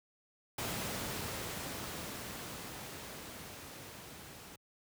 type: noise with level ramp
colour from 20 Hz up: pink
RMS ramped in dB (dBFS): -37 to -51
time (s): 0.58-4.56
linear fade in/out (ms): 5
effects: high-pass 80 Hz 12 dB/octave